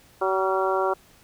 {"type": "harmonic tone with a mistuned harmonic", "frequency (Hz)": 189.9, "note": "F#3", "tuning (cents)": 45, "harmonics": [2, 3, 4, 5, 6, 7], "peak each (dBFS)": [-25, -27, -28, -29, -30, -30], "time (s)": [0.21, 0.94], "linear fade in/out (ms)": 10, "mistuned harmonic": 7, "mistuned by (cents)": 54, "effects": ["pink hiss -55 dBFS RMS until 1.23 s"]}